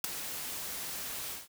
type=noise with ADSR envelope; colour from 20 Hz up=white; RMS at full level=-27 dBFS; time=0.04-1.48 s; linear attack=3 ms; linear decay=9 ms; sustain=-12 dB; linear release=170 ms; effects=none